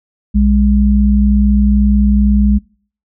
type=tone pair together; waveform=sine; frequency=61 / 205.2 Hz; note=B1 / G#3; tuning=-21 / -21 cents; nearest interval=octave + major sixth; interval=2100 cents; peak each=-10 dBFS; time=0.34-2.59 s; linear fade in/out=20 ms; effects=noise-tail reverb RT60 0.5 s tail -26 dB re dry